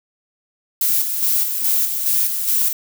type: noise with tremolo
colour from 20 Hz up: violet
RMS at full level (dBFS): -17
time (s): 0.81-2.73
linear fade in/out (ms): 2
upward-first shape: square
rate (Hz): 2.4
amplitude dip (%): 45
effects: none